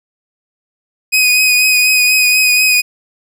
sawtooth tone with vibrato, 2500 Hz, D#7, 8 cents sharp, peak -5 dBFS, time 1.12-2.82 s, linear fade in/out 20 ms, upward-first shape triangle, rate 4.1 Hz, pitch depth 26 cents each way, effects none

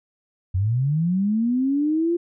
sine linear sweep, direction up, 87.31 to 349.4 Hz, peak -18 dBFS, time 0.54-2.17 s, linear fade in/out 10 ms, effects none

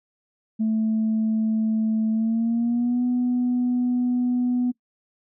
sine tone with pitch glide, 220 to 246.9 Hz, A3 to B3, 0 to 0 cents, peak -18 dBFS, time 0.59-4.72 s, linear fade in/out 20 ms, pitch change +200 cents, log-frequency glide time 2.11-3.03 s, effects noise-tail reverb RT60 0.1 s tail -22 dB re dry + tanh soft clip ceiling -16 dBFS

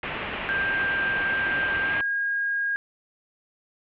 white low-pass noise, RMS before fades -32 dBFS, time 0.03-2.01 s, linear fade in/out 2 ms, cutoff 2900 Hz, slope 48 dB/octave
sine tone with pitch glide, 1586 to 1629.6 Hz, G6 to G#6, +20 to -33 cents, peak -23 dBFS, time 0.49-2.76 s, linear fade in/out 0 ms, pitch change +47 cents, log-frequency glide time 1.84-1.99 s
effects none

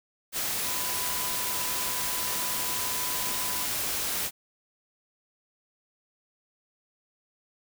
sine tone in noise, 998 Hz, B5, 18 cents sharp, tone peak -39 dBFS, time 0.63-3.68 s, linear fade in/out 50 ms, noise white, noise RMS -30 dBFS, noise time 0.32-4.31 s, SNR -12 dB, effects none

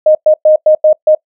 sine tone bursts at uneven times, 618 Hz, D#5, 12 cents flat, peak -3 dBFS, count 6, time 0.06-0.15 / 0.26-0.34 / 0.45-0.56 / 0.66-0.75 / 0.84-0.93 / 1.07-1.15 s, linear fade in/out 5 ms, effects noise-tail reverb RT60 0.1 s tail -24 dB re dry

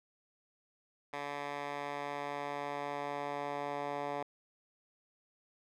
10% pulse tone with band-pass filter sweep, 143.8 Hz, D3, 36 cents flat, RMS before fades -39 dBFS, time 1.13-4.23 s, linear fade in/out 5 ms, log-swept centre 1400 to 860 Hz, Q 1, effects none

